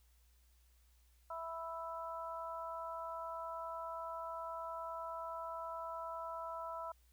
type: harmonic tone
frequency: 329.6 Hz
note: E4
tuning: in tune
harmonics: 2 / 3 / 4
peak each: -46 / -45 / -46 dBFS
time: 1.3-6.92 s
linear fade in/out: 5 ms
effects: added 60 Hz sine -66 dBFS peak until 7.12 s + white hiss -75 dBFS RMS until 7.12 s

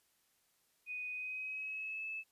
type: tone with pitch glide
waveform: sine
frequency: 2489 to 2611 Hz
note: D#7 to E7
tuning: 0 to -17 cents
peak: -39 dBFS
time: 0.86-2.24 s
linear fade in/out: 50 ms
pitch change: +83 cents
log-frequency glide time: 1.11-2.06 s
effects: white hiss -75 dBFS RMS until 2.31 s + resampled to 32000 Hz

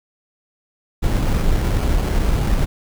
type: noise with sample-and-hold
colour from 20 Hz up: brown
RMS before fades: -17 dBFS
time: 1.02-2.66 s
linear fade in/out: 20 ms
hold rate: 3675 Hz
effects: none

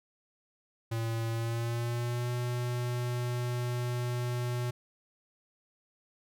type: tone with pitch glide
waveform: square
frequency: 114.1 to 122.29 Hz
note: A#2 to B2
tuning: -37 to -17 cents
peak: -31 dBFS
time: 0.91-4.71 s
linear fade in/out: 10 ms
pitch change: +120 cents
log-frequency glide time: 1.31-2.31 s
effects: none

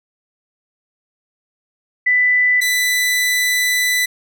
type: tone pair in turn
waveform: sine / sawtooth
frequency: 1990 / 1990 Hz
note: B6 / B6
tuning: +13 / +13 cents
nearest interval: unison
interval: 0 cents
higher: neither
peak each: -11 dBFS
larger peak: neither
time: 2.06-2.61 / 2.61-4.06 s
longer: second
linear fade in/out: 10 ms
effects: none

